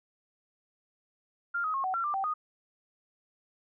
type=tone with pitch steps; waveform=sine; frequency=1396 / 1262 / 1083 / 751 / 1362 / 1186 / 776 / 1237 Hz; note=F6 / D#6 / C#6 / F#5 / F6 / D6 / G5 / D#6; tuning=-1 / +24 / -41 / +26 / -44 / +17 / -18 / -10 cents; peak=-28 dBFS; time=1.54-2.34 s; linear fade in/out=10 ms; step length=100 ms; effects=none